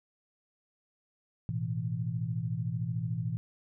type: chord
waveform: sine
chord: A suspended second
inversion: none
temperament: equal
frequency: 110 / 123.47 / 164.81 Hz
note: A2 / B2 / E3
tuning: 0 / 0 / 0 cents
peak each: -35 / -34 / -35 dBFS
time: 1.49-3.37 s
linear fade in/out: 0 ms
effects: none